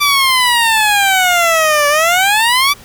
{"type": "exponential two-way sweep", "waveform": "15% pulse", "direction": "down then up", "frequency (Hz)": [1174.7, 575, 1174.7], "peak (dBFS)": -3, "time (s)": [0, 2.74], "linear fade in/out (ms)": 20, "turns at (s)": 1.88, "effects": ["pink hiss -39 dBFS RMS until 2.84 s"]}